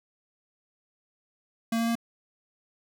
square tone with pitch steps, 228.3 / 230.2 / 232 Hz, A#3 / A#3 / A#3, -36 / -22 / -8 cents, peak -25 dBFS, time 1.72-1.954 s, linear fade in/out 5 ms, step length 78 ms, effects none

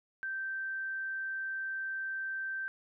sine tone, 1560 Hz, G6, 9 cents flat, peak -34 dBFS, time 0.23-2.68 s, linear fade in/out 0 ms, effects none

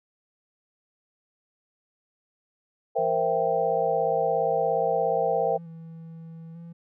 sine chord, C dominant seventh, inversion third, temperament equal with one note detuned, 466.2 / 523.3 / 666.9 / 784 Hz, Bb4 / C5 / E5 / G5, 0 / 0 / +20 / 0 cents, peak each -27 dBFS, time 2.95-5.58 s, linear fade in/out 20 ms
triangle tone with vibrato, 166.1 Hz, E3, 13 cents sharp, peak -37 dBFS, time 2.98-6.73 s, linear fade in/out 10 ms, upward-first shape square, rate 0.56 Hz, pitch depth 24 cents each way
effects none

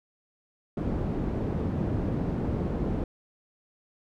white low-pass noise, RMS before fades -29 dBFS, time 0.77-3.04 s, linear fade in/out 2 ms, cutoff 270 Hz, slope 12 dB/octave, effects none

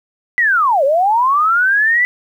sine linear two-way sweep, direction down then up, 2002 to 523.3 to 2002 Hz, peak -10 dBFS, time 0.38-2.05 s, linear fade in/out 0 ms, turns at 0.84 s, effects 8-bit

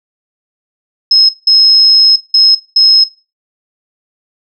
sine tone bursts at uneven times, 5160 Hz, E8, 38 cents flat, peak -3 dBFS, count 4, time 1.11-1.29 / 1.47-2.16 / 2.34-2.55 / 2.76-3.04 s, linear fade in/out 5 ms, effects noise-tail reverb RT60 0.3 s tail -18 dB re dry

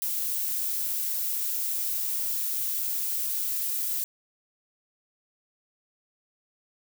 violet noise, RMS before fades -29 dBFS, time 0.02-4.04 s, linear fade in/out 0 ms, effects none

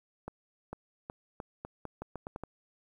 accelerating click train, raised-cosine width 1 ms, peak -25 dBFS, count 11, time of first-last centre 0.28-2.436 s, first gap 450 ms, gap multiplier 0.82, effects 10-bit

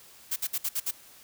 blue noise bursts, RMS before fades -29 dBFS, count 6, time 0.31-0.912 s, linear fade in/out 10 ms, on 52 ms, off 58 ms, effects white hiss -53 dBFS RMS until 1.23 s

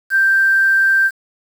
sine tone with quantisation, 1571 Hz, G6, 3 cents sharp, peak -10 dBFS, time 0.1-1.11 s, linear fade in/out 50 ms, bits 6, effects none

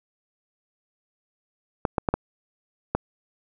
clicks, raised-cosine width 1 ms, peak -7 dBFS, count 5, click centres 1.852 / 1.982 / 2.088 / 2.14 / 2.95 s, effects none

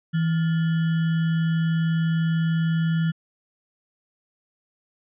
sine tone with sample-and-hold, 163.1 Hz, E3, 18 cents flat, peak -19 dBFS, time 0.13-3.12 s, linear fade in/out 20 ms, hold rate 1575 Hz, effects resampled to 8000 Hz

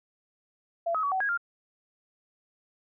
sine tone with pitch steps, 677 / 1274 / 1133 / 757 / 1644 / 1397 Hz, E5 / D#6 / C#6 / F#5 / G#6 / F6, +46 / +41 / +37 / +39 / -18 / 0 cents, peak -25 dBFS, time 0.86-1.376 s, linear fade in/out 10 ms, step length 86 ms, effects none

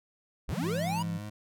square linear sweep, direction up, 32.09 to 998 Hz, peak -32 dBFS, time 0.48-1.03 s, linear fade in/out 10 ms
sine tone, 168.9 Hz, E3, 42 cents sharp, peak -31 dBFS, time 0.52-1.18 s, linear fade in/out 5 ms
25% pulse tone with vibrato, 103.83 Hz, G#2, in tune, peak -34 dBFS, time 0.62-1.3 s, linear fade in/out 10 ms, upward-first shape sine, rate 3.4 Hz, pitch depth 30 cents each way
effects none

